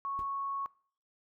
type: tone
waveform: sine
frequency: 1105 Hz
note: C#6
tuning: 6 cents flat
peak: -33 dBFS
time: 0.05-0.66 s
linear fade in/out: 0 ms
type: noise with exponential decay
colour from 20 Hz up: brown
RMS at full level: -42 dBFS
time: 0.19-0.29 s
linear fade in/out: 1 ms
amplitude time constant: 20 ms
effects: noise-tail reverb RT60 0.5 s tail -22 dB re dry